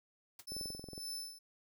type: noise with exponential decay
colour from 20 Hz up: white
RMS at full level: -45 dBFS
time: 0.39-0.46 s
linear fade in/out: 5 ms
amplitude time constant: 15 ms
type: tone with tremolo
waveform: sawtooth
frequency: 5274 Hz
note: E8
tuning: in tune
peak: -37 dBFS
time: 0.47-1.39 s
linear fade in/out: 10 ms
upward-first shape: sine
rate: 1.9 Hz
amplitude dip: 80%
type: click train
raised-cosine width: 2 ms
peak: -34 dBFS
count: 11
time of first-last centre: 0.52-0.979 s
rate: 21.8 Hz
effects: none